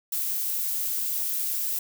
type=noise; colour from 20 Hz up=violet; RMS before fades=-28 dBFS; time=0.12-1.79 s; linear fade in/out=5 ms; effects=none

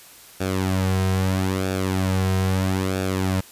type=tone with flanger; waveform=sawtooth; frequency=94.4 Hz; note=F#2; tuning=35 cents sharp; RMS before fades=-22 dBFS; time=0.4-3.41 s; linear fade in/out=10 ms; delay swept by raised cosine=0.98 to 3.48 ms; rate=0.77 Hz; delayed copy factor=-0.65; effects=white hiss -46 dBFS RMS until 3.51 s + resampled to 32000 Hz

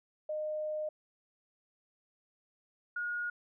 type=tone pair in turn; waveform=sine; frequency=613 / 1438.3 Hz; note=D#5 / F#6; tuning=-26 / -49 cents; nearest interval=octave + minor third; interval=1477 cents; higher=second; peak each=-33 / -33 dBFS; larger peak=neither; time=0.29-0.89 / 2.96-3.3 s; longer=first; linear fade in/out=5 ms; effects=none

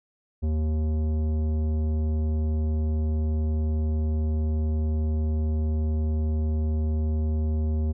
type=tone with tanh clipping; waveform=triangle; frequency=77.6 Hz; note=D#2; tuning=4 cents flat; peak=-24 dBFS; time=0.42-7.93 s; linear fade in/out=20 ms; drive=17 dB; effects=none

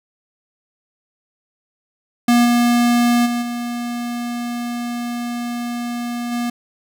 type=tone with level steps; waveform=square; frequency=239.5 Hz; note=A#3; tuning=47 cents sharp; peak=-11 / -13 / -19 / -23 / -20 dBFS; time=2.28-6.5 s; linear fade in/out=5 ms; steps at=2.44 / 3.25 / 3.41 / 6.31 s; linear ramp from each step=20 ms; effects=none

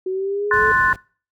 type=linear sweep; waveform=sine; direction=up; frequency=370 to 440 Hz; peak=-20 dBFS; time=0.06-0.72 s; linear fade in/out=5 ms
type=chord; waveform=sine; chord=F# diminished; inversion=second; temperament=equal; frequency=1046.5 / 1480 / 1760 Hz; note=C6 / F#6 / A6; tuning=0 / 0 / 0 cents; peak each=-18 dBFS; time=0.51-0.93 s; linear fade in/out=2 ms
type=noise; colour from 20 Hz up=brown; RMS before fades=-30 dBFS; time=0.53-0.96 s; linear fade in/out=2 ms
effects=noise-tail reverb RT60 0.4 s tail -24 dB re dry + high-pass 60 Hz 12 dB/octave

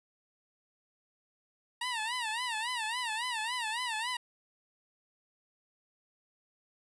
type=tone with vibrato; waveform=15% pulse; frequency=932.3 Hz; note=A#5; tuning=in tune; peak=-26 dBFS; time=1.81-4.17 s; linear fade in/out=5 ms; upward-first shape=sine; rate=3.6 Hz; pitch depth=140 cents each way; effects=resampled to 22050 Hz

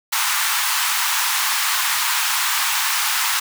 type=high-pass noise; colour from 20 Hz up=pink; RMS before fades=-20 dBFS; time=0.12-3.4 s; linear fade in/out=10 ms; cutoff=890 Hz; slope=48 dB/octave; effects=none

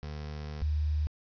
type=tone pair in turn; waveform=25% pulse / sine; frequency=75 / 75.7 Hz; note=D2 / D#2; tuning=+37 / -47 cents; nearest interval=unison; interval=16 cents; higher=second; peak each=-34 / -26 dBFS; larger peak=second; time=0.03-0.62 / 0.62-1.07 s; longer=first; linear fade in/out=0 ms; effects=resampled to 11025 Hz + 9-bit

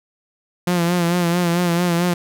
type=tone with vibrato; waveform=sawtooth; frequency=173.7 Hz; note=F3; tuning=9 cents flat; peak=-12 dBFS; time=0.67-2.14 s; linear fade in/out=5 ms; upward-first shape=sine; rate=4.5 Hz; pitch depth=51 cents each way; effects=none

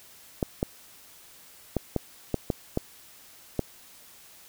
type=clicks; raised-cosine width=2 ms; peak=-11 dBFS; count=8; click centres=0.428 / 0.629 / 1.767 / 1.963 / 2.343 / 2.502 / 2.774 / 3.593 s; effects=white hiss -52 dBFS RMS until 4.48 s

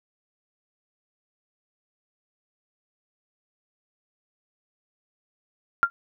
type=tone with exponential decay; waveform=sine; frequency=1388 Hz; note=F6; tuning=11 cents flat; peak=-10 dBFS; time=5.83-5.9 s; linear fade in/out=0 ms; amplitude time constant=15 ms; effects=none

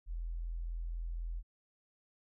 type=tone; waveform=sine; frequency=42 Hz; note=E1; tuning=33 cents sharp; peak=-36 dBFS; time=0.06-1.43 s; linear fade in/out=50 ms; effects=none

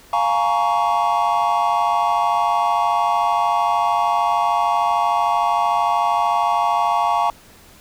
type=chord; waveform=triangle; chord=Bb minor seventh; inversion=second; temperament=just; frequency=699.2 / 839.1 / 932.3 / 1118.8 Hz; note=F5 / Ab5 / Bb5 / Db6; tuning=+2 / +18 / 0 / +16 cents; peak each=-19 dBFS; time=0.13-7.3 s; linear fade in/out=2 ms; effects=tanh soft clip ceiling -4 dBFS + pink hiss -47 dBFS RMS until 7.8 s

